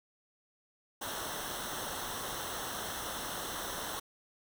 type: noise with comb filter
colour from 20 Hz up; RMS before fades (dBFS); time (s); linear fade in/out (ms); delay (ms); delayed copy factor
pink; -39; 1.01-4; 10; 0.42; -0.75
effects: none